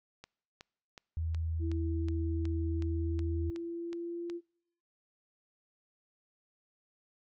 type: click train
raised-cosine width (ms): 0.2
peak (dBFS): -30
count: 12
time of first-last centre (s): 0.24-4.299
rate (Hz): 2.71
type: tone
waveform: sine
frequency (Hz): 81.3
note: E2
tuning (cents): -23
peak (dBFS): -31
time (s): 1.17-3.5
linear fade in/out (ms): 0
type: tone with pitch glide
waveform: sine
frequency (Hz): 330 to 343.4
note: E4 to F4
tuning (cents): +2 to -29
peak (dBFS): -36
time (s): 1.59-4.41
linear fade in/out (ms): 50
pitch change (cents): +69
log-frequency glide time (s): 2.68-4.27
effects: noise-tail reverb RT60 0.8 s tail -26 dB re dry